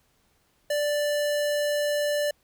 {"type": "tone", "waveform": "square", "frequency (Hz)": 587.3, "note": "D5", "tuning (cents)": 0, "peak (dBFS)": -24, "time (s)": [0.7, 2.31], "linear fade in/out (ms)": 5, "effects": ["pink hiss -67 dBFS RMS until 2.43 s"]}